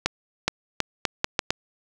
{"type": "accelerating click train", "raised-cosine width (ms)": 0.2, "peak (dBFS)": -3, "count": 7, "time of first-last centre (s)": [0.06, 1.505], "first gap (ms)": 420, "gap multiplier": 0.77, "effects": []}